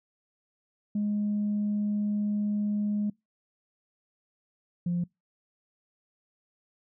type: tone pair in turn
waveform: sine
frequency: 207.7 / 174.6 Hz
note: G#3 / F3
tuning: 0 / 0 cents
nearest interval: minor third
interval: 300 cents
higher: first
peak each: -24 dBFS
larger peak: neither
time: 0.95-3.1 / 4.86-5.04 s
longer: first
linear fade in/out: 5 ms
effects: noise-tail reverb RT60 0.2 s tail -26 dB re dry + tanh soft clip ceiling -22 dBFS